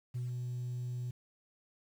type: tone with ADSR envelope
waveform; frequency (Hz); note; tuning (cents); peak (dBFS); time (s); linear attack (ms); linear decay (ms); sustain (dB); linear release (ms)
sine; 123.47; B2; 0; -32; 0.14-1.11; 17; 140; -2; 7
effects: tanh soft clip ceiling -32 dBFS + 10-bit